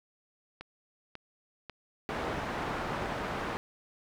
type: click train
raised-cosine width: 0.3 ms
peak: -26 dBFS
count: 5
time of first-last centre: 0.61-2.784 s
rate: 1.84 Hz
type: low-pass noise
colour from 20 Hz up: white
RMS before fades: -35 dBFS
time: 2.09-3.57 s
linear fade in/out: 0 ms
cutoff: 1200 Hz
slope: 12 dB/octave
effects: none